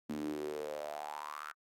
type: tone with high-pass filter sweep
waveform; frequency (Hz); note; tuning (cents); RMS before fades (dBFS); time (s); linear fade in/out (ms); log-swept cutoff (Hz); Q
sawtooth; 74.9; D2; +35; -41; 0.09-1.52; 10; 240 to 1400; 7
effects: AAC 64 kbps